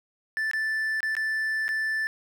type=tone with dropouts; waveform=triangle; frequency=1760 Hz; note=A6; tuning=in tune; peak=-23 dBFS; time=0.37-2.07 s; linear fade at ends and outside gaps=0 ms; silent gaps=0.513-0.534 / 1.005-1.03 / 1.152-1.167 / 1.681-1.69 s; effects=none